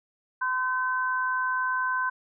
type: tone pair together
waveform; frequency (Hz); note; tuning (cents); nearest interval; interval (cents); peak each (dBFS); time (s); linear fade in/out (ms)
sine; 1022.6 / 1531; C6 / G6; -40 / -41; perfect fifth; 699; -27; 0.41-2.1; 10
effects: none